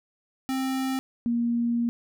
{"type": "tone pair in turn", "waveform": ["square", "sine"], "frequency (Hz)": [263.7, 235.9], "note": ["C4", "A#3"], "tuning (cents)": [14, 21], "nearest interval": "major second", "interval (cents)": 193, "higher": "first", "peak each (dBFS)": [-26, -22], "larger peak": "second", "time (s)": [[0.49, 0.99], [1.26, 1.89]], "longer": "second", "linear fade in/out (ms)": 0, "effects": []}